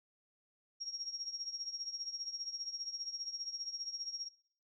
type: tone with tremolo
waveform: sine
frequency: 5588 Hz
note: F8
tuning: in tune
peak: -36 dBFS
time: 0.8-4.29 s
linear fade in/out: 20 ms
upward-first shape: triangle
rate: 15 Hz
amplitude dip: 80%
effects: noise-tail reverb RT60 0.6 s tail -22 dB re dry